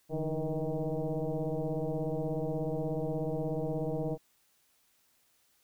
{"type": "tone with frequency modulation", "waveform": "sine", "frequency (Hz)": 164.3, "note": "E3", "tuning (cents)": -5, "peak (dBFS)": -30, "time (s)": [0.09, 4.18], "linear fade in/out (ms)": 50, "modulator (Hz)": 156, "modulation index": 3.2, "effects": ["white hiss -70 dBFS RMS until 5.63 s"]}